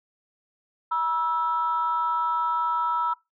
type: tone pair together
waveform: sine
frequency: 963.9 / 1318.5 Hz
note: B5 / E6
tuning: -42 / 0 cents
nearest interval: perfect fourth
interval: 542 cents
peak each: -24 dBFS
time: 0.91-3.14 s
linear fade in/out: 10 ms
effects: noise-tail reverb RT60 0.2 s tail -23 dB re dry + tanh soft clip ceiling -15 dBFS